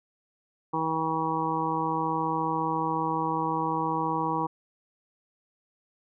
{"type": "harmonic tone", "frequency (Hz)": 160.5, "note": "E3", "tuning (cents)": -46, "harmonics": [1, 2, 3, 5, 6, 7], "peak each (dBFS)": [-35, -32, -35, -33, -29, -33], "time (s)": [0.73, 4.47], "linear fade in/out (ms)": 10, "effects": []}